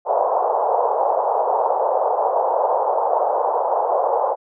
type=band-pass noise; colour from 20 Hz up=white; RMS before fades=-19 dBFS; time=0.05-4.36 s; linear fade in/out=50 ms; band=470 to 940 Hz; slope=48 dB/octave; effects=none